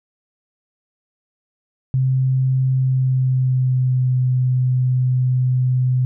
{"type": "tone with pitch glide", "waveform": "sine", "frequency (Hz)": [130.81, 127.31], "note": ["C3", "C3"], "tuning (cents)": [0, -47], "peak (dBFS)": -14, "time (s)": [1.94, 6.05], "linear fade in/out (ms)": 0, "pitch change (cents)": -47, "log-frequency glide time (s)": [2.73, 4.17], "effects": []}